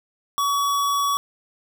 square tone, 1131 Hz, C#6, 34 cents sharp, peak -20 dBFS, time 0.38-1.17 s, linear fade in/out 0 ms, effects none

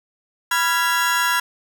35% pulse chord, F diminished, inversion second, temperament equal with one note detuned, 987.8 / 1383.3 / 1661.2 Hz, Cb6 / F6 / Ab6, 0 / -17 / 0 cents, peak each -20 dBFS, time 0.51-1.4 s, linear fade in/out 5 ms, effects none

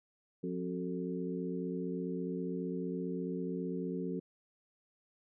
harmonic tone with a mistuned harmonic, 89.1 Hz, F2, 35 cents sharp, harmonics 2 / 3 / 4 / 5, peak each -38 / -40 / -41 / -42 dBFS, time 0.43-4.2 s, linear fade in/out 10 ms, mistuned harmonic 4, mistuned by +67 cents, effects none

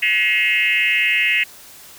sine tone with frequency modulation, 2349 Hz, D7, in tune, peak -14 dBFS, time 0.02-1.44 s, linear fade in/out 10 ms, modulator 214 Hz, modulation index 2.2, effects white hiss -42 dBFS RMS until 1.98 s

